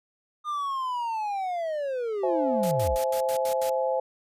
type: linear sweep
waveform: triangle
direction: down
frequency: 1220 to 35.28 Hz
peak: -25 dBFS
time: 0.44-2.98 s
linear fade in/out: 50 ms
type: chord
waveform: sine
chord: C augmented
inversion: none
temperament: equal with one note detuned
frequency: 523.3 / 659.3 / 846.1 Hz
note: C5 / E5 / G#5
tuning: 0 / 0 / +32 cents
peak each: -25 / -30 / -30 dBFS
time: 2.23-4 s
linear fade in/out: 5 ms
type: noise bursts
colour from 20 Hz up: white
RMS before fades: -37 dBFS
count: 7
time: 2.63-3.697 s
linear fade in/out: 2 ms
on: 83 ms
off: 81 ms
effects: resampled to 32000 Hz